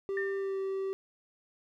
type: tone with pitch glide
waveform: triangle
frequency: 392 to 386.4 Hz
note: G4 to G4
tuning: 0 to -25 cents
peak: -29 dBFS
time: 0.09-0.93 s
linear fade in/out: 0 ms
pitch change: -25 cents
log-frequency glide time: 0.38-0.59 s
type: tone with exponential decay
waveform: sine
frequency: 1807 Hz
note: A6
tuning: 46 cents sharp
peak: -31 dBFS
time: 0.17-0.73 s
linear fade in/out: 2 ms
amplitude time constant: 120 ms
effects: none